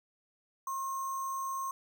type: tone with sample-and-hold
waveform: sine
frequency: 1074 Hz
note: C6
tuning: 45 cents sharp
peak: -33 dBFS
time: 0.67-1.71 s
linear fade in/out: 2 ms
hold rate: 7350 Hz
effects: none